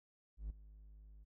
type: tone with ADSR envelope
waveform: triangle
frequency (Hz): 51.91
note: G#1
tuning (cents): 0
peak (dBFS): -36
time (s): 0.37-1.25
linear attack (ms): 130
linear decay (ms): 12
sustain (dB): -17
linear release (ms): 22
effects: none